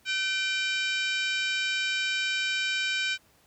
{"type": "harmonic tone with a mistuned harmonic", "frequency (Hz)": 764, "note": "G5", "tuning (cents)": -45, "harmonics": [2, 3, 4, 5, 6, 7, 8, 9, 10], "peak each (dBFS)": [-31, -30, -33, -36, -40, -40, -47, -47, -46], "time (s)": [0.05, 3.18], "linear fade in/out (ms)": 50, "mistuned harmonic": 3, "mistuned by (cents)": 58, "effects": ["pink hiss -62 dBFS RMS until 3.46 s", "high-pass 60 Hz 12 dB/octave"]}